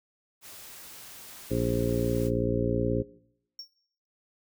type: noise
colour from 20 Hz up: white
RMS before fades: -46 dBFS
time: 0.41-2.31 s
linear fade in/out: 50 ms
type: harmonic tone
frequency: 58.6 Hz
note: A#1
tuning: 10 cents sharp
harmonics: 1 / 2 / 3 / 4 / 5 / 6 / 7 / 9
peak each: -35 / -31 / -35 / -33 / -31 / -36 / -32 / -33 dBFS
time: 1.5-3.03 s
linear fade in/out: 20 ms
type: tone with exponential decay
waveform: triangle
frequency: 5500 Hz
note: F8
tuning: 27 cents flat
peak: -34 dBFS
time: 3.59-3.75 s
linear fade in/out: 2 ms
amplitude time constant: 33 ms
effects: noise-tail reverb RT60 0.7 s tail -19 dB re dry